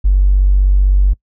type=tone; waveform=triangle; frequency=47.91 Hz; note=G1; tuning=39 cents flat; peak=-3 dBFS; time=0.04-1.14 s; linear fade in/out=20 ms; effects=noise-tail reverb RT60 0.1 s tail -26 dB re dry + tanh soft clip ceiling -5 dBFS